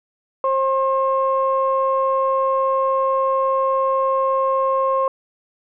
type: tone pair together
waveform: sine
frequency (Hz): 533 / 1069.4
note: C5 / C6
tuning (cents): +32 / +37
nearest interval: octave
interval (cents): 1205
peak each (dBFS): -18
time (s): 0.44-5.08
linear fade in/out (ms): 2
effects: tanh soft clip ceiling -8 dBFS